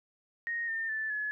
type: tone with pitch steps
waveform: sine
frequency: 1864.7 / 1809.5 / 1756 / 1704 Hz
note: A#6 / A6 / A6 / G#6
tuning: 0 / +48 / -4 / +44 cents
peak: -31 dBFS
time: 0.47-1.31 s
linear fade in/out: 0 ms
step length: 210 ms
effects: none